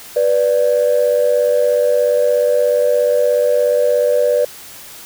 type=tone pair together; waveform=sine; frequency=490.7 / 587.6 Hz; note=B4 / D5; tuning=-11 / +1 cents; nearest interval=minor third; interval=312 cents; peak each=-13 dBFS; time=0.16-4.45 s; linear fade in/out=5 ms; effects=tanh soft clip ceiling -5 dBFS + white hiss -36 dBFS RMS until 5.05 s